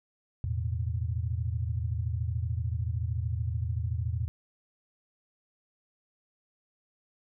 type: chord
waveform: sine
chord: E suspended fourth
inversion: none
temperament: equal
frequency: 82.41 / 110 / 123.47 Hz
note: E2 / A2 / B2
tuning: 0 / 0 / 0 cents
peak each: -31 / -32 / -36 dBFS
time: 0.44-4.28 s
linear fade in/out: 0 ms
effects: none